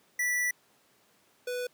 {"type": "tone pair in turn", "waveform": "square", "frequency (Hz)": [1963, 494.3], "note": ["B6", "B4"], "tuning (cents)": [-11, 1], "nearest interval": "2 octaves", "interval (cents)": 2388, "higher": "first", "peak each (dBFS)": [-27, -32], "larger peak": "first", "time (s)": [[0.19, 0.51], [1.47, 1.67]], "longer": "first", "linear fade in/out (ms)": 5, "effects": ["pink hiss -65 dBFS RMS until 1.73 s", "high-pass 200 Hz 12 dB/octave"]}